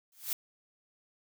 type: noise with exponential growth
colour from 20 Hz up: blue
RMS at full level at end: -29 dBFS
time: 0.12-0.33 s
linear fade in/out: 2 ms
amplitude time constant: 45 ms
effects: none